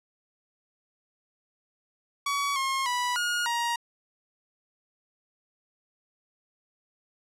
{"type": "tone with pitch steps", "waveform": "sawtooth", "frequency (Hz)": [1131, 1074, 983, 1434, 943], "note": ["C#6", "C6", "B5", "F6", "A#5"], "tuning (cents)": [34, 45, -8, 45, 20], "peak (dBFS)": -22, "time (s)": [2.26, 3.76], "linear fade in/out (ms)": 5, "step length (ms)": 300, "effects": ["low-pass 10000 Hz 12 dB/octave"]}